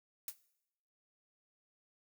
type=noise with exponential decay; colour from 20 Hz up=blue; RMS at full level=-36 dBFS; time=0.28-0.36 s; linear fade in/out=2 ms; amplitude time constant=17 ms; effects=noise-tail reverb RT60 0.8 s tail -19 dB re dry